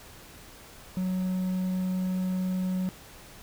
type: tone with quantisation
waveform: triangle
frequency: 185 Hz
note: F#3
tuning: in tune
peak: -24 dBFS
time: 0.97-2.89 s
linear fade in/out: 0 ms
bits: 9
effects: pink hiss -49 dBFS RMS until 3.42 s